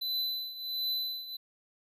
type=tone with tremolo; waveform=square; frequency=4011 Hz; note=B7; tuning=26 cents sharp; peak=-29 dBFS; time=0.01-1.37 s; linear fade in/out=10 ms; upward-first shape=triangle; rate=1.4 Hz; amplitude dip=80%; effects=none